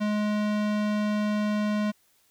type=tone with low-pass filter; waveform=square; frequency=210 Hz; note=G#3; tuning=19 cents sharp; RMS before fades=-26 dBFS; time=0-1.92 s; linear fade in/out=20 ms; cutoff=4500 Hz; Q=0.55; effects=white hiss -65 dBFS RMS until 2.3 s